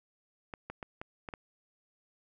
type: clicks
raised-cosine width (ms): 0.5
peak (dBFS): -25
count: 6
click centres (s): 0.538 / 0.7 / 0.828 / 1.015 / 1.288 / 1.338
effects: none